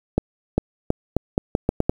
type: accelerating click train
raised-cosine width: 2 ms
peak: -4 dBFS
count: 9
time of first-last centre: 0.18-1.895 s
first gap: 400 ms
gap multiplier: 0.81
effects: 7-bit